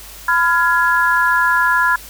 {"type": "chord", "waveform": "sine", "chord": "F diminished", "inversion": "second", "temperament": "just", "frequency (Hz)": [1005.8, 1396.9, 1676.3], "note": ["Cb6", "F6", "Ab6"], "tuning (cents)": [31, 0, 16], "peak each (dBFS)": -16, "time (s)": [0.28, 1.96], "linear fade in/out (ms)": 5, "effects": ["added 50 Hz sine -40 dBFS peak until 2.09 s", "white hiss -37 dBFS RMS until 2.09 s"]}